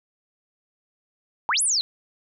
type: exponential two-way sweep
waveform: sine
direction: up then down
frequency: 840 to 11270 to 3869 Hz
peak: -19 dBFS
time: 1.49-1.81 s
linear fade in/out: 0 ms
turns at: 1.62 s
effects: none